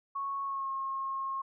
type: tone with pitch glide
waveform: sine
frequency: 1104 to 1078.8 Hz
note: C#6 to C#6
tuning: -7 to -47 cents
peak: -32 dBFS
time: 0.15-1.42 s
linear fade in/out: 10 ms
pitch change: -40 cents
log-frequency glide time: 0.44-0.69 s
effects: none